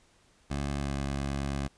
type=tone with pitch glide; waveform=15% pulse; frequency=70.5 to 69.33 Hz; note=C#2 to C#2; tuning=+30 to +1 cents; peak=-24 dBFS; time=0.5-1.68 s; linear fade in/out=10 ms; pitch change=-29 cents; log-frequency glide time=0.79-0.9 s; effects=pink hiss -64 dBFS RMS until 1.77 s + resampled to 22050 Hz